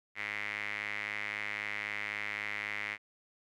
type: tone with band-pass filter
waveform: sawtooth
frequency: 103.83 Hz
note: G#2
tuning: in tune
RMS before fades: -38 dBFS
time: 0.15-2.98 s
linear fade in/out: 50 ms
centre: 2100 Hz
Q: 6.7
effects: none